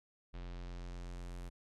square tone with low-pass filter sweep, 44.02 Hz, F1, 14 cents sharp, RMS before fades -45 dBFS, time 0.33-1.5 s, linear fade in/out 20 ms, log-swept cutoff 3700 to 11000 Hz, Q 1.2, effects none

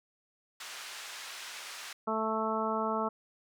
pink band-pass noise, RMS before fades -44 dBFS, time 0.6-1.93 s, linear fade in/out 5 ms, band 1300 to 7900 Hz, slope 12 dB/octave
harmonic tone, 220 Hz, A3, in tune, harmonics 1 / 2 / 3 / 4 / 5 / 6, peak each -36 / -36 / -36 / -36 / -36 / -36 dBFS, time 2.07-3.09 s, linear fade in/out 10 ms
effects none

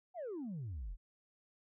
sine exponential sweep, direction down, 772 to 36 Hz, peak -38 dBFS, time 0.14-0.97 s, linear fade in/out 50 ms, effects tanh soft clip ceiling -38 dBFS

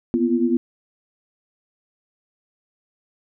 sine tone cluster, 240.4 / 250.3 / 341.8 Hz, B3 / B3 / F4, -46 / +23 / -37 cents, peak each -21 dBFS, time 0.14-0.57 s, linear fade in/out 0 ms, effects none

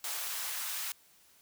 white noise with high-pass filter sweep, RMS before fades -37 dBFS, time 0.04-0.92 s, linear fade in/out 2 ms, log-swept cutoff 690 to 1200 Hz, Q 0.98, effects white hiss -63 dBFS RMS until 1.41 s

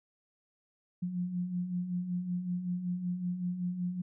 sine beating tone pair, 174.4 / 179.7 Hz, F3 / F3, -2 / +50 cents, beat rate 5.3 Hz, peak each -40 / -32 dBFS, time 1.02-4.02 s, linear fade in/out 10 ms, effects none

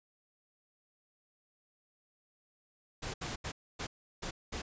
pink noise bursts at uneven times, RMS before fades -39 dBFS, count 6, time 3.02-3.14 / 3.21-3.36 / 3.44-3.52 / 3.79-3.87 / 4.22-4.31 / 4.52-4.62 s, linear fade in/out 10 ms, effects resampled to 16000 Hz

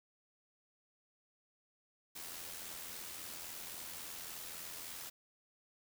white noise with amplitude modulation, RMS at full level -45 dBFS, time 2.15-5.1 s, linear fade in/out 10 ms, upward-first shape sine, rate 83.6 Hz, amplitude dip 40%, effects none

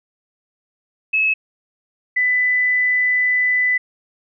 sine tone pair in turn, 2587 / 1996.1 Hz, E7 / B6, -33 / +18 cents, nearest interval major third, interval 449 cents, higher first, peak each -14 dBFS, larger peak neither, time 1.13-1.34 / 2.16-3.78 s, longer second, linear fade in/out 10 ms, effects none

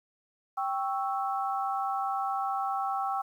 sine chord, C# diminished, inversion second, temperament equal, 784 / 1108.7 / 1318.5 Hz, G5 / C#6 / E6, 0 / 0 / 0 cents, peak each -30 / -35 / -34 dBFS, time 0.57-3.22 s, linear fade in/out 10 ms, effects 10-bit

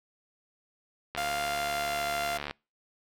click train, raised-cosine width 0.3 ms, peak -18 dBFS, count 100, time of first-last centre 1.15-2.51 s, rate 72.8 Hz
sawtooth tone with pitch glide, 698.5 to 692.5 Hz, F5 to F5, 0 to -15 cents, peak -26 dBFS, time 1.17-2.38 s, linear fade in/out 10 ms, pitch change -15 cents, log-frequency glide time 1.31-1.97 s
effects noise-tail reverb RT60 0.3 s tail -26 dB re dry

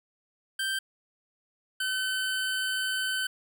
25% pulse tone pair in turn, 1563 / 1524.7 Hz, G6 / G6, -6 / -48 cents, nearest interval unison, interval 42 cents, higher first, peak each -24 dBFS, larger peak neither, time 0.59-0.79 / 1.8-3.27 s, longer second, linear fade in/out 5 ms, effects none

